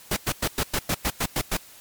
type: noise bursts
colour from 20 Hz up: pink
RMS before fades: -24 dBFS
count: 10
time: 0.11-1.57 s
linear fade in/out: 5 ms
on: 56 ms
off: 100 ms
effects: white hiss -48 dBFS RMS until 1.8 s + MP3 96 kbps